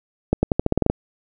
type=accelerating click train; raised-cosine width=2 ms; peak=-3 dBFS; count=10; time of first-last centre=0.33-0.9 s; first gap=100 ms; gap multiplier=0.88; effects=none